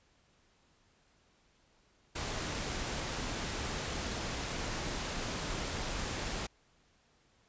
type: noise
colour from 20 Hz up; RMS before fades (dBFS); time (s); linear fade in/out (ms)
pink; -37; 2.15-6.47; 10
effects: pink hiss -69 dBFS RMS until 7.48 s + resampled to 16000 Hz